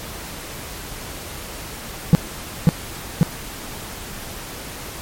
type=tone with echo; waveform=triangle; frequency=164.81 Hz; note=E3; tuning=in tune; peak=-3 dBFS; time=2.13-2.15 s; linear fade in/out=0 ms; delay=540 ms; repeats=2; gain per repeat=-2 dB; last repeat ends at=3.23 s; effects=pink hiss -33 dBFS RMS until 5.01 s + MP3 64 kbps